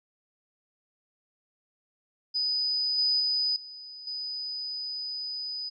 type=tone with level steps; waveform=sine; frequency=4984 Hz; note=D#8; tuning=2 cents sharp; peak=-25 / -22 / -24 / -41 / -32 dBFS; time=2.34-5.7 s; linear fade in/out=20 ms; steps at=2.98 / 3.2 / 3.56 / 4.07 s; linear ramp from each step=2 ms; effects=none